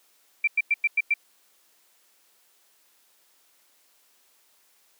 sine tone bursts, 2349 Hz, D7, in tune, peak -18 dBFS, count 6, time 0.44-1.14 s, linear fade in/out 5 ms, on 35 ms, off 98 ms, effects white hiss -63 dBFS RMS until 4.99 s + high-pass 300 Hz 12 dB/octave

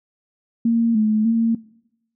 sine tone with pitch steps, 230.8 / 215.4 / 228.2 Hz, A#3 / A3 / A#3, -17 / -37 / -37 cents, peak -14 dBFS, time 0.65-1.55 s, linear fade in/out 5 ms, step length 300 ms, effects noise-tail reverb RT60 0.8 s tail -21 dB re dry

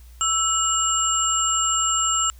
sine tone cluster, 1324 / 2906 / 7400 Hz, E6 / F#7 / A#8, +7 / -32 / -14 cents, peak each -23 / -27 / -21 dBFS, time 0.21-2.3 s, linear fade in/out 0 ms, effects added 60 Hz sine -42 dBFS peak until 2.39 s + white hiss -56 dBFS RMS until 2.39 s

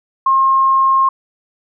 sine tone, 1070 Hz, C6, 38 cents sharp, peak -9 dBFS, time 0.26-1.09 s, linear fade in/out 5 ms, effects none

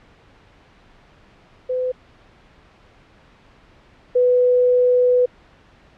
sine tone pair in turn, 507 / 496.3 Hz, B4 / B4, +45 / +8 cents, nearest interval unison, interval 37 cents, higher first, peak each -19 / -12 dBFS, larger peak second, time 1.69-1.92 / 4.15-5.26 s, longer second, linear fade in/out 10 ms, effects pink hiss -51 dBFS RMS until 5.97 s + low-pass 3000 Hz 12 dB/octave

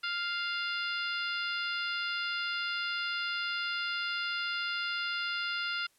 harmonic tone, 698.5 Hz, F5, in tune, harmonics 2 / 3 / 4 / 5 / 6 / 7, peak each -34 / -41 / -38 / -42 / -44 / -42 dBFS, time 0.03-5.87 s, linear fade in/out 10 ms, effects white hiss -68 dBFS RMS until 5.98 s + low-pass 12000 Hz 12 dB/octave

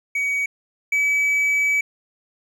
triangle tone pair in turn, 2260 / 2288 Hz, C#7 / D7, +33 / -46 cents, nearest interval unison, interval 21 cents, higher second, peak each -18 / -15 dBFS, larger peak second, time 0.15-0.46 / 0.92-1.81 s, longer second, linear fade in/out 5 ms, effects none

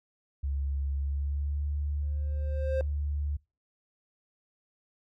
sine tone with pitch glide, 69.5 to 72.74 Hz, C#2 to D2, +5 to -16 cents, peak -28 dBFS, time 0.43-3.37 s, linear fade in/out 10 ms, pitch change +79 cents, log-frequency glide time 0.95-1.66 s
triangle tone with exponential growth, 527 Hz, C5, 12 cents sharp, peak -24 dBFS, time 2.02-2.81 s, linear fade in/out 1 ms, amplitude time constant 170 ms
effects noise-tail reverb RT60 0.3 s tail -26 dB re dry

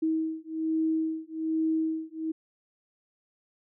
sine beating tone pair, 318.7 / 319.9 Hz, D#4 / D#4, +42 / +48 cents, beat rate 1.2 Hz, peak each -29 dBFS, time 0.02-2.32 s, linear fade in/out 10 ms, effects none

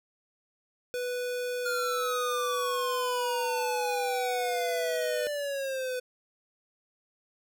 square tone, 493.9 Hz, B4, in tune, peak -31 dBFS, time 0.94-5.27 s, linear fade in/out 0 ms
square exponential sweep, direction down, 1423 to 497.5 Hz, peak -31 dBFS, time 1.65-6 s, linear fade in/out 10 ms
effects none

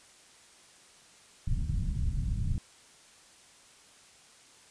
pink low-pass noise, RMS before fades -30 dBFS, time 1.47-2.58 s, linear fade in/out 2 ms, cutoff 160 Hz, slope 24 dB/octave, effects white hiss -57 dBFS RMS until 4.7 s + resampled to 22050 Hz

